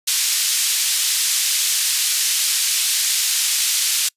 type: band-pass noise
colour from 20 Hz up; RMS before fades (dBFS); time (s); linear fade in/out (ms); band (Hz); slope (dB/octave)
white; -19; 0.07-4.09; 10; 3000 to 9100; 12
effects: noise-tail reverb RT60 0.1 s tail -26 dB re dry + resampled to 32000 Hz